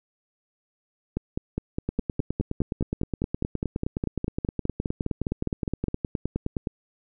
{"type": "two click trains", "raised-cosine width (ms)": 3, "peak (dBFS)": [-13, -13], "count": [24, 47], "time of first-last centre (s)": [[1.17, 5.883], [1.89, 6.672]], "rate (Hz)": [4.88, 9.62], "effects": []}